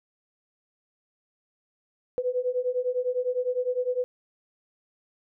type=beating tone pair; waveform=sine; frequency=493.9 / 503.8 Hz; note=B4 / B4; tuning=0 / +34 cents; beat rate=9.9 Hz; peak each=-28 / -27 dBFS; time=2.18-4.04 s; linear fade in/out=0 ms; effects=none